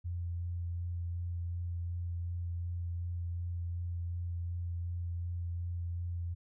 sine tone with vibrato, 86.6 Hz, F2, 14 cents flat, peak -34 dBFS, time 0.04-6.35 s, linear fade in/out 20 ms, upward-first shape sine, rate 2.7 Hz, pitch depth 13 cents each way, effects none

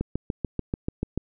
click train, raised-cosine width 3 ms, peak -13 dBFS, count 9, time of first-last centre 0.01-1.176 s, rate 6.86 Hz, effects none

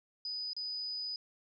sine tone with dropouts, 4978 Hz, D#8, in tune, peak -36 dBFS, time 0.25-1.16 s, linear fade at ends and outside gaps 2 ms, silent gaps 0.533-0.565 s, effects none

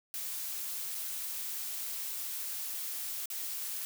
blue noise with dropouts, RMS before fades -38 dBFS, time 0.14-3.85 s, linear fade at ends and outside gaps 0 ms, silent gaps 0.947-0.951 / 3.257-3.302 s, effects none

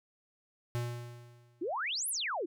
square tone with exponential decay, 120 Hz, B2, 49 cents flat, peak -31 dBFS, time 0.75-1.72 s, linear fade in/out 0 ms, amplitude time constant 210 ms
sine exponential two-way sweep, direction up then down, 301 to 11840 to 301 Hz, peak -32 dBFS, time 1.61-2.46 s, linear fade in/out 10 ms, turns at 2.09 s
effects none

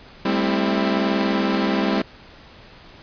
sawtooth chord, A minor seventh, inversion third, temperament equal with one note detuned, 199.19 / 220 / 261.6 / 329.6 Hz, G3 / A3 / C4 / E4, +28 / 0 / 0 / 0 cents, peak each -18 / -23 / -20 / -21 dBFS, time 0.25-2.02 s, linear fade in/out 5 ms, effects pink hiss -45 dBFS RMS until 3.02 s + resampled to 11025 Hz

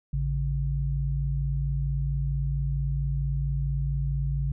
sine tone pair together, 55.56 / 140 Hz, A1 / C#3, +18 / +18 cents, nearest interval octave + major third, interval 1600 cents, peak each -27 dBFS, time 0.13-4.52 s, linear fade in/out 5 ms, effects none

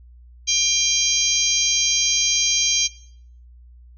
harmonic tone with a mistuned harmonic, 797 Hz, G5, 28 cents sharp, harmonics 3 / 4 / 5 / 6 / 7 / 8, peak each -28 / -23 / -28 / -26 / -24 / -20 dBFS, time 0.47-2.88 s, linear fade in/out 20 ms, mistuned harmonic 7, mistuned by +32 cents, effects noise-tail reverb RT60 0.6 s tail -17 dB re dry + added 60 Hz sine -43 dBFS peak until 3.97 s

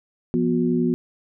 sine tone cluster, 172.5 / 243.8 / 362.6 Hz, F3 / B3 / F#4, -21 / -22 / -35 cents, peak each -24 / -20 / -24 dBFS, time 0.34-0.94 s, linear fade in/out 0 ms, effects none

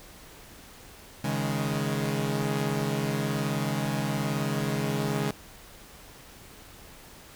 sawtooth chord, C# suspended second, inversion none, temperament equal with one note detuned, 138.59 / 157.46 / 207.7 Hz, C#3 / D#3 / G#3, 0 / +21 / 0 cents, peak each -26 / -28 / -27 dBFS, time 1.24-5.31 s, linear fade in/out 5 ms, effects pink hiss -49 dBFS RMS until 7.35 s

